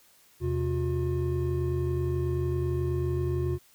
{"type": "tone cluster", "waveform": "triangle", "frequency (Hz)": [82.1, 129.7, 358.3], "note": ["E2", "C3", "F4"], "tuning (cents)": [-6, -15, 44], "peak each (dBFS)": -28, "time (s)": [0.4, 3.59], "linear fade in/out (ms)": 50, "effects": ["white hiss -60 dBFS RMS until 3.74 s"]}